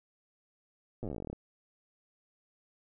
slowing click train, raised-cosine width 2 ms, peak -26 dBFS, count 19, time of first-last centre 1.03-1.33 s, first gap 8 ms, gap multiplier 1.08, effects none

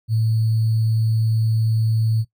sine tone with sample-and-hold, 111.4 Hz, A2, 22 cents sharp, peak -16 dBFS, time 0.08-2.25 s, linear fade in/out 50 ms, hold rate 4410 Hz, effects noise-tail reverb RT60 0.1 s tail -18 dB re dry

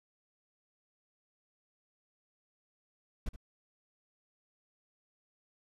brown noise with echo, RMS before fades -33 dBFS, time 3.26-3.29 s, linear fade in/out 5 ms, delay 72 ms, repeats 1, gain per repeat -14 dB, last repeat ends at 3.362 s, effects resampled to 32000 Hz

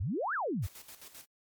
sine exponential two-way sweep, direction up then down, 76 to 1760 to 76 Hz, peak -30 dBFS, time 0-0.67 s, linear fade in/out 10 ms, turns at 0.34 s
white noise with tremolo, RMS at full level -49 dBFS, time 0.62-1.26 s, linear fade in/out 20 ms, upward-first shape square, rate 7.6 Hz, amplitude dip 65%
effects MP3 96 kbps

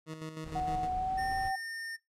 20% pulse tone with tremolo, 157.9 Hz, D#3, 26 cents sharp, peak -33 dBFS, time 0.06-0.89 s, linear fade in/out 50 ms, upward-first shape square, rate 6.5 Hz, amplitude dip 55%
brown noise, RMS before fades -43 dBFS, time 0.43-1.52 s, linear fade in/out 50 ms
sine tone with pitch glide, 740 to 770.5 Hz, F#5 to G5, 0 to -30 cents, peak -30 dBFS, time 0.55-1.56 s, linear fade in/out 10 ms, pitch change +70 cents, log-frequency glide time 0.95-1.26 s
square tone, 1818 Hz, A#6, 44 cents flat, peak -38 dBFS, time 1.17-1.97 s, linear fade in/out 20 ms
effects noise-tail reverb RT60 0.2 s tail -22 dB re dry + low-pass 10000 Hz 12 dB/octave

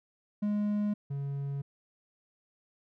triangle tone pair in turn, 207.7 / 139.86 Hz, G#3 / C#3, 0 / +16 cents, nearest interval perfect fifth, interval 684 cents, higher first, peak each -25 / -30 dBFS, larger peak first, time 0.42-0.94 / 1.1-1.62 s, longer neither, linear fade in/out 10 ms, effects none

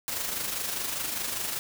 white noise with amplitude modulation, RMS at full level -30 dBFS, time 0.08-1.59 s, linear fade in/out 0 ms, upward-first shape sine, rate 25 Hz, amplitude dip 45%, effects none

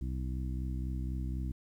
harmonic tone, 64 Hz, C2, 38 cents flat, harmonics 1 / 2 / 3 / 4 / 5, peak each -34 / -40 / -44 / -46 / -48 dBFS, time 0.01-1.52 s, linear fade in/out 5 ms, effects 11-bit

